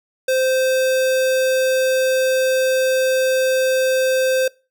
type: tone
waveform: square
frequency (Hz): 520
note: C5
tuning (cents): -11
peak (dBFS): -16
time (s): 0.28-4.48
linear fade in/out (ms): 5
effects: noise-tail reverb RT60 0.3 s tail -23 dB re dry